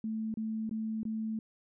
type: tone with dropouts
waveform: sine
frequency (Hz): 220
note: A3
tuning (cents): 0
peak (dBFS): -32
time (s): 0.04-1.39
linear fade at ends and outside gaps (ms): 2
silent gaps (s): 0.341-0.372 / 0.694-0.711 / 1.032-1.052
effects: none